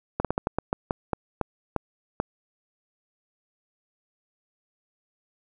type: slowing click train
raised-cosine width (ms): 1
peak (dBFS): -10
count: 12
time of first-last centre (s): 0.2-2.201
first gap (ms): 47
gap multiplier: 1.25
effects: none